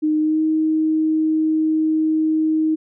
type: tone with pitch glide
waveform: sine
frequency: 307.6 to 314.2 Hz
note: D#4 to D#4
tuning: -20 to +17 cents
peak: -15 dBFS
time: 0.02-2.76 s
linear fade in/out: 20 ms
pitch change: +37 cents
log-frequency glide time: 0.19-0.41 s
effects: none